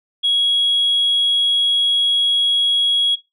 sine tone, 3320 Hz, G#7, 1 cent flat, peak -12 dBFS, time 0.23-3.16 s, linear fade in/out 20 ms, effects noise-tail reverb RT60 0.2 s tail -17 dB re dry + tanh soft clip ceiling -10 dBFS

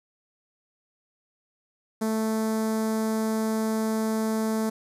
sawtooth tone with notch filter, 220 Hz, A3, in tune, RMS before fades -26 dBFS, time 2.01-4.7 s, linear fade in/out 10 ms, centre 2800 Hz, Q 0.56, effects resampled to 32000 Hz + 9-bit

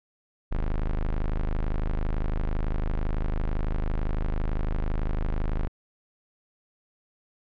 40% pulse tone, 25.96 Hz, G#0, in tune, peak -23 dBFS, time 0.51-5.68 s, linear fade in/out 10 ms, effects low-pass 2000 Hz 12 dB/octave

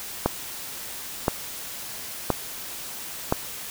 click train, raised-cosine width 1 ms, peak -5 dBFS, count 4, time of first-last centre 0.26-3.324 s, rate 0.979 Hz, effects white hiss -36 dBFS RMS until 3.7 s

